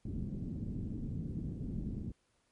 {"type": "low-pass noise", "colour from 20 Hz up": "white", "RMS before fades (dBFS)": -39, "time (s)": [0.05, 2.12], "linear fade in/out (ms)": 5, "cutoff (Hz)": 240, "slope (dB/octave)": 24, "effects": ["pink hiss -75 dBFS RMS until 2.51 s", "MP3 48 kbps"]}